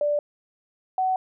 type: tone pair in turn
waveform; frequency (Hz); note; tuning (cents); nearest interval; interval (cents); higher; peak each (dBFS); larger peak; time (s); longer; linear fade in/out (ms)
sine; 587.3 / 750.1; D5 / F#5; 0 / +23; major third; 423; second; -20; neither; 0.01-0.19 / 0.98-1.16; neither; 2
effects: none